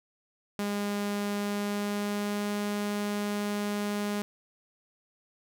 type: tone with pitch glide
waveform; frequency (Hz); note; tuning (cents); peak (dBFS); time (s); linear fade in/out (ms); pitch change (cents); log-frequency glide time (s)
sawtooth; 204.1 to 206; G#3 to G#3; -30 to -14; -25; 0.59-4.22; 0; +16; 1.36-2.52
effects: none